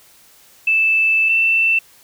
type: tone pair in turn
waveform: sine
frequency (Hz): 2637 / 2671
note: E7 / E7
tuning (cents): 0 / +22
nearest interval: unison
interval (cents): 22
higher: second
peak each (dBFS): -12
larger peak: neither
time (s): 0.67-1.29 / 1.29-1.79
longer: first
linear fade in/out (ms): 5
effects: white hiss -49 dBFS RMS until 2.03 s